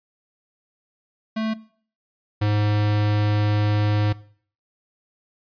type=tone pair in turn; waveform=square; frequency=220 / 104.73 Hz; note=A3 / G#2; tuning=0 / +15 cents; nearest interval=octave + minor second; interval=1285 cents; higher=first; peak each=-23 / -19 dBFS; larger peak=second; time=1.36-1.54 / 2.41-4.13 s; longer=second; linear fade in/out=10 ms; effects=noise-tail reverb RT60 0.5 s tail -19 dB re dry + resampled to 11025 Hz